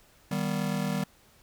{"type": "chord", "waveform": "square", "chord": "Eb augmented", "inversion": "none", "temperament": "just", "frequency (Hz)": [155.56, 194.45, 243.1], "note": ["Eb3", "G3", "B3"], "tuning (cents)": [0, -14, -27], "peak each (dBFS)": [-33, -31, -35], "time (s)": [0.31, 1.04], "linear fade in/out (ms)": 5, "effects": ["pink hiss -60 dBFS RMS until 1.42 s"]}